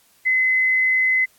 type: tone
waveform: sine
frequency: 2038 Hz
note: C7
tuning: 46 cents flat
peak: -15 dBFS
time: 0.25-1.26 s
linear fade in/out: 20 ms
effects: white hiss -57 dBFS RMS until 1.38 s + AAC 64 kbps